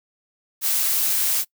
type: noise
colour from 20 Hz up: blue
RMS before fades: -21 dBFS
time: 0.61-1.45 s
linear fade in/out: 50 ms
effects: noise-tail reverb RT60 0.1 s tail -23 dB re dry